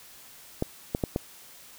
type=clicks; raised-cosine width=2 ms; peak=-12 dBFS; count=4; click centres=0.624 / 0.949 / 1.038 / 1.161 s; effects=white hiss -50 dBFS RMS until 1.78 s